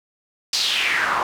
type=noise with band-pass filter sweep; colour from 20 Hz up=pink; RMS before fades=-21 dBFS; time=0.53-1.23 s; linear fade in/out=2 ms; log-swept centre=5000 to 1000 Hz; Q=3.7; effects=none